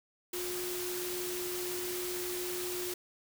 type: tone in noise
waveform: sine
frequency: 359.1 Hz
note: F4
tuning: 48 cents sharp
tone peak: -37 dBFS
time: 0.33-2.94 s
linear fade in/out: 5 ms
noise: white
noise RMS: -39 dBFS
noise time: 0.33-2.94 s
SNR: -1 dB
effects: none